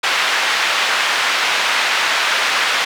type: band-pass noise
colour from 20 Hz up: pink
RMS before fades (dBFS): -17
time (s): 0.03-2.85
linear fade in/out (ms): 10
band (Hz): 1200 to 3600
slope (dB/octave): 12
effects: none